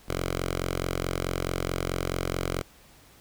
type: tone with notch filter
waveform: 5% pulse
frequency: 44.64 Hz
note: F1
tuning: 39 cents sharp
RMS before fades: -30 dBFS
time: 0.08-2.62 s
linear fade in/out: 10 ms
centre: 220 Hz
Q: 1.4
effects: pink hiss -55 dBFS RMS until 3.2 s